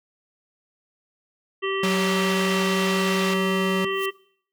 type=harmonic tone; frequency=387.8 Hz; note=G4; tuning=19 cents flat; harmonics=1 / 3 / 5 / 7 / 8; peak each=-25 / -30 / -32 / -33 / -34 dBFS; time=1.62-4.11 s; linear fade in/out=20 ms
type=tone; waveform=square; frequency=186.9 Hz; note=F#3; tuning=18 cents sharp; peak=-23 dBFS; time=1.83-3.85 s; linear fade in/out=5 ms
type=band-pass noise; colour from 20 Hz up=white; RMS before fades=-32 dBFS; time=1.83-3.34 s; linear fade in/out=5 ms; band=540 to 4300 Hz; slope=12 dB/octave
type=noise with exponential growth; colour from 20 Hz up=blue; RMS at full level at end=-33 dBFS; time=3.84-4.06 s; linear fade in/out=5 ms; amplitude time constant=46 ms
effects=noise-tail reverb RT60 0.6 s tail -20 dB re dry